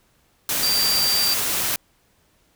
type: tone in noise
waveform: sine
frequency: 4701 Hz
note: D8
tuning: 1 cent sharp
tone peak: -19 dBFS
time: 0.63-1.34 s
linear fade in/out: 2 ms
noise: white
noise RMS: -23 dBFS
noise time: 0.49-1.76 s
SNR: +1 dB
effects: pink hiss -62 dBFS RMS until 2.55 s